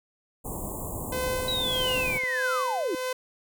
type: band-stop noise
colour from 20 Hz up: pink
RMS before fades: -34 dBFS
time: 0.44-2.19 s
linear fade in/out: 20 ms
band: 1100 to 7100 Hz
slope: 96 dB/octave
type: tone with tremolo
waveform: sawtooth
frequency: 510 Hz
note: C5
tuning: 44 cents flat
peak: -23 dBFS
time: 1.12-3.13 s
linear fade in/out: 5 ms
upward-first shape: sine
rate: 1.6 Hz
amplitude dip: 55%
type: clicks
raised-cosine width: 2 ms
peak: -30 dBFS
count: 2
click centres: 1.398 / 2.236 s
type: linear sweep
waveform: sine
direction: down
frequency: 3951 to 293.7 Hz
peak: -26 dBFS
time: 1.48-2.95 s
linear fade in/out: 2 ms
effects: none